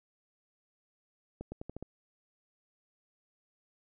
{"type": "accelerating click train", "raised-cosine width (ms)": 2, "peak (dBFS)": -27, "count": 6, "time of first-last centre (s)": [1.41, 1.826], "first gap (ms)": 110, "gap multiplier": 0.86, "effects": []}